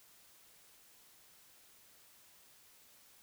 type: silence
effects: white hiss -63 dBFS RMS until 3.22 s